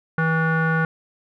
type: tone with low-pass filter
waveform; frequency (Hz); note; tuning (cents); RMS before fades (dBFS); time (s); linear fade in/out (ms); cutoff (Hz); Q
square; 161.7; E3; -33; -20; 0.18-0.85; 2; 1500; 6.8
effects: none